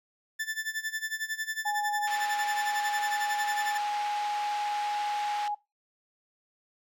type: tone with tremolo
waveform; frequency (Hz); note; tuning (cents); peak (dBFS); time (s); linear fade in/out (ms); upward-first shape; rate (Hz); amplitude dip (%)
40% pulse; 1760; A6; 0; -28; 0.39-3.78; 10; sine; 11; 85
type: tone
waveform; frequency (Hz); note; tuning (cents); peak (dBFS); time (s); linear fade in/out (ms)
sine; 830.6; G#5; 0; -28; 1.65-5.55; 10
type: band-pass noise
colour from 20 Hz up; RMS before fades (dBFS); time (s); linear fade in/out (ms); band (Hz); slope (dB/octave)
pink; -41; 2.07-5.48; 2; 1300 to 3900; 12
effects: noise-tail reverb RT60 0.2 s tail -18 dB re dry